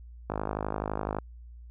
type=click train; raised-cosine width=1 ms; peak=-16 dBFS; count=47; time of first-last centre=0.3-1.186 s; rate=51.9 Hz; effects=added 59 Hz sine -44 dBFS peak until 1.7 s